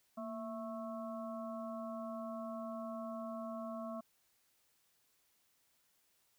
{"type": "harmonic tone with a mistuned harmonic", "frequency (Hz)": 220, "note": "A3", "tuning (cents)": 0, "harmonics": [1, 3, 5, 6], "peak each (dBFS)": [-44, -44, -49, -55], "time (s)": [0.17, 4.01], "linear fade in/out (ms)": 10, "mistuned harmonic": 1, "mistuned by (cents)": 78, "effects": ["white hiss -75 dBFS RMS until 6.38 s"]}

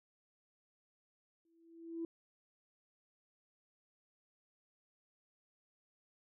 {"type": "tone with exponential growth", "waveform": "sine", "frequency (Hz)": 331.7, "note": "E4", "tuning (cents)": 11, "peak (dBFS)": -35, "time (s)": [1.45, 2.05], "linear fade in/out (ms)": 2, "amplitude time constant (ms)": 130, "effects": ["tanh soft clip ceiling -31 dBFS"]}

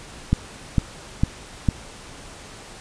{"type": "click train", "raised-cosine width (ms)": 5, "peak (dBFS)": -4, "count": 4, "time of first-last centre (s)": [0.33, 1.687], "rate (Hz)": 2.21, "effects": ["pink hiss -41 dBFS RMS until 2.8 s", "resampled to 22050 Hz"]}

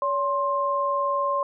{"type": "tone pair together", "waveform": "sine", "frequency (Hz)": [566.7, 1056], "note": ["C#5", "C6"], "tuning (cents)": [38, 16], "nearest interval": "major seventh", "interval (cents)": 1078, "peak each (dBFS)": [-26, -23], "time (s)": [0.02, 1.43], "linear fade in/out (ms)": 2, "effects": []}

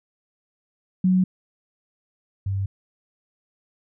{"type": "tone pair in turn", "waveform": "sine", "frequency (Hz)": [185, 97.6], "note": ["F#3", "G2"], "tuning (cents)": [0, -7], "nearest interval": "major seventh", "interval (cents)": 1107, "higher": "first", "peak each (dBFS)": [-15, -22], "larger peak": "first", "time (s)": [[1.04, 1.24], [2.46, 2.66]], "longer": "neither", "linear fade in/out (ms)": 5, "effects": []}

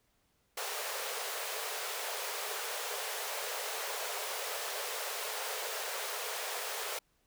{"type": "high-pass noise", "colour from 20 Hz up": "pink", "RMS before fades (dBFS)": -38, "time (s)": [0.57, 6.99], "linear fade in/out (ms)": 5, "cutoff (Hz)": 410, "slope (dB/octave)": 96, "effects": ["pink hiss -74 dBFS RMS until 7.26 s"]}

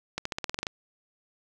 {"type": "accelerating click train", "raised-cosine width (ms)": 0.2, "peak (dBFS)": -13, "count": 10, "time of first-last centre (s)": [0.18, 0.668], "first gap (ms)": 74, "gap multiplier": 0.92, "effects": []}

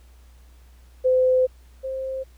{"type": "tone pair in turn", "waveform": "sine", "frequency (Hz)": [512, 527.6], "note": ["C5", "C5"], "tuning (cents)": [-38, 14], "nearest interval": "minor second", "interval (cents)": 52, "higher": "second", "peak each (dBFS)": [-15, -26], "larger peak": "first", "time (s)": [[1.04, 1.47], [1.83, 2.24]], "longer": "first", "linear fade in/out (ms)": 20, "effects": ["added 61 Hz sine -47 dBFS peak until 2.37 s", "pink hiss -60 dBFS RMS until 2.37 s"]}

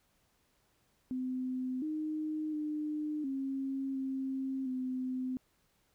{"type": "tone with pitch steps", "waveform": "sine", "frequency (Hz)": [256.1, 308.8, 302.6, 269.7, 266.2, 256.5], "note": ["C4", "D#4", "D#4", "C#4", "C4", "C4"], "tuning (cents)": [-37, -13, -48, -47, 30, -34], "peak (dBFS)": -33, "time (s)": [1.11, 5.37], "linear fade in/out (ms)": 0, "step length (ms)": 710, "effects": ["pink hiss -73 dBFS RMS until 5.94 s"]}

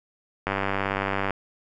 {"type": "click train", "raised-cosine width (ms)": 0.5, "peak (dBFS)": -10, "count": 83, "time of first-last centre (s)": [0.47, 1.307], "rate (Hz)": 98, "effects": []}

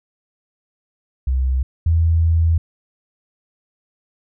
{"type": "tone pair in turn", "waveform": "sine", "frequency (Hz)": [65, 82.37], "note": ["C2", "E2"], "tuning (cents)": [-11, -1], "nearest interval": "major third", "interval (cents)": 410, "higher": "second", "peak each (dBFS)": [-15, -12], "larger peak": "second", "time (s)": [[1.27, 1.63], [1.86, 2.58]], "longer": "second", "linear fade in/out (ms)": 5, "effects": []}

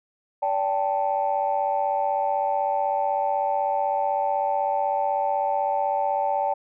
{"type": "chord", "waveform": "sine", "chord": "D suspended fourth", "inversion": "none", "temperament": "equal with one note detuned", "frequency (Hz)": [576.6, 784, 880], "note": ["D5", "G5", "A5"], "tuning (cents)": [-32, 0, 0], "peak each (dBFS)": [-26, -24, -25], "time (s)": [0.42, 6.54], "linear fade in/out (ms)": 10, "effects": ["tanh soft clip ceiling -13 dBFS"]}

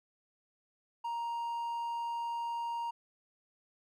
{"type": "tone", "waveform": "triangle", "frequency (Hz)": 936, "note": "A#5", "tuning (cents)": 7, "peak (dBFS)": -32, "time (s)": [1.04, 2.91], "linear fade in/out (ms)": 10, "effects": []}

